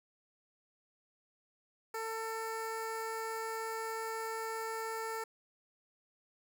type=tone with notch filter; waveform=15% pulse; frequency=447.2 Hz; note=A4; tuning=28 cents sharp; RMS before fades=-39 dBFS; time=1.94-5.24 s; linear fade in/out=5 ms; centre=3700 Hz; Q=1.6; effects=none